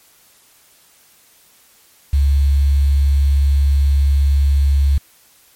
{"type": "tone with quantisation", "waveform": "sine", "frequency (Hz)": 69.9, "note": "C#2", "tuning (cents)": 15, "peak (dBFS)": -10, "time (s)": [2.13, 4.98], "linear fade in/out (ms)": 5, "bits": 6, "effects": ["white hiss -51 dBFS RMS until 5.55 s", "MP3 64 kbps"]}